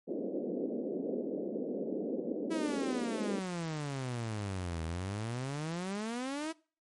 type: band-pass noise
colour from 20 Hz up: pink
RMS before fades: -36 dBFS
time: 0.07-3.4 s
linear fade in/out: 20 ms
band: 210 to 550 Hz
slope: 48 dB/octave
type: exponential two-way sweep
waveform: sawtooth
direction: down then up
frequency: 329.6 to 79.4 to 329.6 Hz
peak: -31 dBFS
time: 2.5-6.53 s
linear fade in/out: 20 ms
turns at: 4.84 s
effects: noise-tail reverb RT60 0.4 s tail -23 dB re dry + MP3 48 kbps